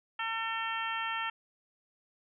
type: harmonic tone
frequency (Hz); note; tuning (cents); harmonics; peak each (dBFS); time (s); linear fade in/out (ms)
450; A4; +39; 2 / 3 / 4 / 5 / 6 / 7; -38 / -37 / -38 / -43 / -39 / -42; 0.19-1.3; 5
effects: none